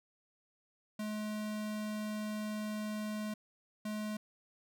square tone bursts at uneven times, 212.7 Hz, G#3, 42 cents sharp, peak -37 dBFS, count 2, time 0.99-3.34 / 3.85-4.17 s, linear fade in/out 5 ms, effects none

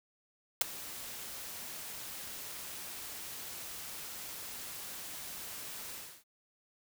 white noise with ADSR envelope, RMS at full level -23 dBFS, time 0.61-6.24 s, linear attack 4 ms, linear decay 11 ms, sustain -21 dB, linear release 300 ms, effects none

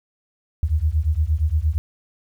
sine beating tone pair, 73.42 / 82.02 Hz, D2 / E2, 0 / -8 cents, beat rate 8.6 Hz, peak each -20 dBFS, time 0.63-1.78 s, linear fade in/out 0 ms, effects 9-bit

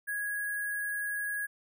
sine tone with sample-and-hold, 1661.2 Hz, G#6, in tune, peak -31 dBFS, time 0.07-1.47 s, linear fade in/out 20 ms, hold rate 11025 Hz, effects none

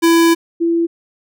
square / sine tone pair in turn, 333.3 / 336 Hz, E4 / E4, +19 / +33 cents, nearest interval unison, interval 14 cents, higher second, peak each -9 / -12 dBFS, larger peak first, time 0.02-0.35 / 0.6-0.87 s, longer first, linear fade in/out 20 ms, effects none

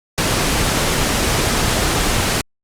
pink noise, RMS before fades -17 dBFS, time 0.18-2.41 s, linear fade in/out 0 ms, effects low-pass 11000 Hz 12 dB/octave + Opus 48 kbps

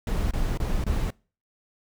brown noise bursts, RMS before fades -25 dBFS, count 4, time 0.07-1.105 s, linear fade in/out 2 ms, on 240 ms, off 25 ms, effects noise-tail reverb RT60 0.4 s tail -25 dB re dry

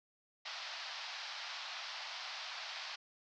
white band-pass noise, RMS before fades -45 dBFS, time 0.45-2.96 s, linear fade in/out 10 ms, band 650 to 5200 Hz, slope 48 dB/octave, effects none

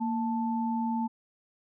sine tone pair together, 231.3 / 880 Hz, A#3 / A5, -13 / 0 cents, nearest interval octave + major seventh, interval 2313 cents, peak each -28 / -32 dBFS, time 0-1.08 s, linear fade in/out 20 ms, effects none

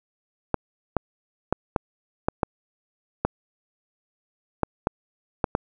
clicks, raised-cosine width 1 ms, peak -6 dBFS, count 11, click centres 0.543 / 0.967 / 1.526 / 1.762 / 2.285 / 2.432 / 3.25 / 4.633 / 4.871 / 5.442 / 5.551 s, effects none

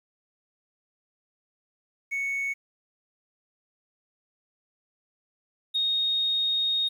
triangle tone pair in turn, 2217 / 3722 Hz, C#7 / A#7, 0 / -3 cents, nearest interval major sixth, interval 897 cents, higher second, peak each -24 / -19 dBFS, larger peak second, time 2.11-2.54 / 5.74-6.89 s, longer second, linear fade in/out 20 ms, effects tanh soft clip ceiling -21 dBFS + 10-bit

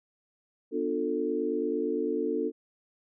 sine chord, B half-diminished seventh, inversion none, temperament just, 246.9 / 296.3 / 355.6 / 444.5 Hz, B3 / D4 / F4 / A4, 0 / +15 / +31 / +18 cents, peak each -35 / -32 / -33 / -30 dBFS, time 0.71-2.52 s, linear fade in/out 50 ms, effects none

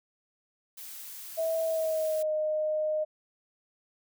blue noise, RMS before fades -43 dBFS, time 0.77-2.23 s, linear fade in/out 10 ms
sine tone with pitch glide, 650 to 616.4 Hz, E5 to D#5, -24 to -16 cents, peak -26 dBFS, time 1.37-3.05 s, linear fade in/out 20 ms, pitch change -92 cents, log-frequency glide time 1.62-2.32 s
effects none

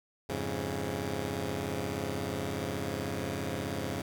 10% pulse tone cluster, 86.4 / 103 / 137.3 Hz, F2 / G#2 / C#3, -18 / -14 / -16 cents, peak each -29 dBFS, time 0.29-4.02 s, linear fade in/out 5 ms, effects none

